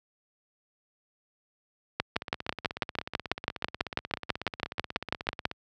two click trains, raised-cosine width 0.3 ms, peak -19 / -9 dBFS, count 56 / 22, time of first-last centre 2.16-5.514 / 2-5.454 s, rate 16.4 / 6.08 Hz, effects high-pass 60 Hz 12 dB/octave

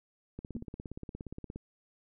click train, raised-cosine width 3 ms, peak -28 dBFS, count 21, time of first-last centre 0.39-1.56 s, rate 17.1 Hz
sine tone with exponential decay, 231.7 Hz, A#3, 10 cents flat, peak -31 dBFS, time 0.55-0.65 s, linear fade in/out 2 ms, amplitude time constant 21 ms
effects none

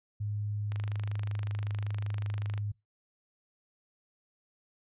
sine tone with pitch glide, 103.9 to 103.24 Hz, G#2 to G#2, +1 to -10 cents, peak -31 dBFS, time 0.2-2.72 s, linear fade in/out 10 ms, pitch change -11 cents, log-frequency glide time 0.52-1.42 s
click train, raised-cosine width 0.3 ms, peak -27 dBFS, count 48, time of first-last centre 0.72-2.578 s, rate 25.3 Hz
effects noise-tail reverb RT60 0.2 s tail -22 dB re dry + resampled to 8000 Hz

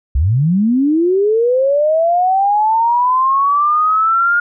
sine linear sweep, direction up, 58.3 to 1426 Hz, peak -10 dBFS, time 0.15-4.4 s, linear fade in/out 5 ms, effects none

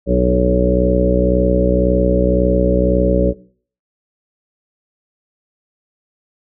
harmonic tone with a mistuned harmonic, 61.9 Hz, B1, 5 cents sharp, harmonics 1 / 2 / 3 / 4 / 5 / 6 / 7 / 8 / 9, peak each -17 / -25 / -17 / -26 / -21 / -24 / -20 / -26 / -17 dBFS, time 0.06-3.34 s, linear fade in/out 50 ms, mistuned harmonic 5, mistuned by -31 cents, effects noise-tail reverb RT60 0.5 s tail -20 dB re dry

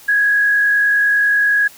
sine tone with frequency modulation, 1661.2 Hz, G#6, in tune, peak -11 dBFS, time 0.08-1.68 s, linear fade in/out 10 ms, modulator 50.4 Hz, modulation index 0.49, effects white hiss -42 dBFS RMS until 1.77 s

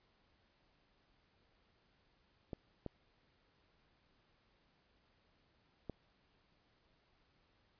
clicks, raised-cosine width 2 ms, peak -29 dBFS, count 3, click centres 2.532 / 2.863 / 5.897 s, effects pink hiss -74 dBFS RMS until 7.79 s + resampled to 11025 Hz

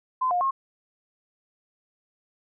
sine tone with pitch steps, 1026 / 713 / 1077 Hz, C6 / F5 / C6, -34 / +36 / +50 cents, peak -21 dBFS, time 0.21-0.51 s, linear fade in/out 10 ms, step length 100 ms, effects none

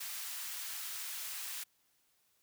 white high-pass noise, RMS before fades -42 dBFS, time 0-1.64 s, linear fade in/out 10 ms, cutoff 1200 Hz, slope 12 dB/octave, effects white hiss -74 dBFS RMS until 2.42 s

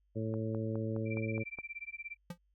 harmonic tone, 110.7 Hz, A2, 11 cents sharp, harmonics 1 / 2 / 3 / 4 / 5, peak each -36 / -39 / -41 / -42 / -43 dBFS, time 0.15-1.44 s, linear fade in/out 20 ms
click train, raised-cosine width 1 ms, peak -32 dBFS, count 7, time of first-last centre 0.34-1.587 s, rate 4.81 Hz
sine tone with tremolo, 2349 Hz, D7, in tune, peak -38 dBFS, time 1.05-2.17 s, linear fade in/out 50 ms, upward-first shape sine, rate 17 Hz, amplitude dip 100%
square tone with exponential decay, 174 Hz, F3, 6 cents flat, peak -37 dBFS, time 2.3-2.38 s, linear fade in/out 5 ms, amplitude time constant 16 ms
effects added 50 Hz sine -70 dBFS peak until 2.54 s

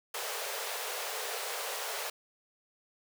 pink high-pass noise, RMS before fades -37 dBFS, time 0.14-2.1 s, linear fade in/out 5 ms, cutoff 410 Hz, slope 96 dB/octave, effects none

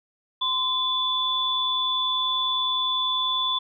sine tone pair together, 1031 / 3470 Hz, C6 / A7, -26 / -25 cents, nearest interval octave + major sixth, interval 2101 cents, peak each -27 / -23 dBFS, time 0.41-3.59 s, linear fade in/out 10 ms, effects none

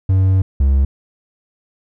triangle tone pair in turn, 94.9 / 68.09 Hz, F#2 / C#2, +44 / -30 cents, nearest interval tritone, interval 574 cents, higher first, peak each -8 dBFS, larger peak neither, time 0.09-0.42 / 0.6-0.85 s, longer first, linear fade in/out 5 ms, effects none

